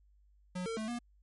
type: tone with pitch steps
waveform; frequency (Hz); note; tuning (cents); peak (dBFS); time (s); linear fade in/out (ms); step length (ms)
square; 181.4 / 453.5 / 218.2 / 239.2; F#3 / A#4 / A3 / A#3; -34 / -48 / -14 / +45; -36; 0.55-0.99; 10; 110
effects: added 50 Hz sine -62 dBFS peak until 1.22 s + MP3 48 kbps